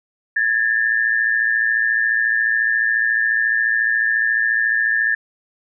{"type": "tone pair together", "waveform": "sine", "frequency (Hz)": [1667, 1781.2], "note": ["G#6", "A6"], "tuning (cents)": [6, 21], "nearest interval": "minor second", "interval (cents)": 115, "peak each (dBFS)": [-19, -17], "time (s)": [0.36, 5.15], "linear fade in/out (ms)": 5, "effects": []}